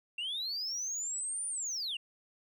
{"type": "linear two-way sweep", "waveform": "sine", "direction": "up then down", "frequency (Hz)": [2695, 9397, 2695], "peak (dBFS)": -32, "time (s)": [0.18, 1.97], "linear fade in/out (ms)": 5, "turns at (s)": 1.47, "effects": ["tanh soft clip ceiling -32 dBFS", "12-bit"]}